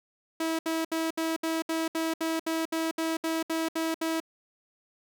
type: tone bursts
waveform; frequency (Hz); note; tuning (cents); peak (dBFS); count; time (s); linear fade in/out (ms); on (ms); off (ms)
sawtooth; 324.4; E4; -28; -23; 15; 0.4-4.202; 5; 190; 68
effects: none